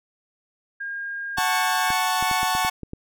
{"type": "tone", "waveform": "sine", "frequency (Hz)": 1617, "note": "G#6", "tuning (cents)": -47, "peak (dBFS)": -28, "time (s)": [0.8, 1.92], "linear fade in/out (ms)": 10}
{"type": "chord", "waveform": "sawtooth", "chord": "F# minor", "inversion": "none", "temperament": "equal", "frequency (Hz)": [740, 880, 1108.7], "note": ["F#5", "A5", "C#6"], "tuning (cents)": [0, 0, 0], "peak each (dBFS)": [-21, -21, -22], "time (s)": [1.37, 2.7], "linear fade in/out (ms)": 10}
{"type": "clicks", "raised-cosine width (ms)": 3, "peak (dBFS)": -21, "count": 9, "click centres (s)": [1.384, 1.904, 2.226, 2.313, 2.431, 2.551, 2.649, 2.833, 2.934]}
{"effects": []}